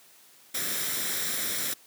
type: noise with comb filter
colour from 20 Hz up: white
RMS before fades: -30 dBFS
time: 0.54-1.74 s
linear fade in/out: 10 ms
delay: 0.54 ms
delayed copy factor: +0.55
effects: white hiss -56 dBFS RMS until 1.86 s + high-pass 150 Hz 12 dB/octave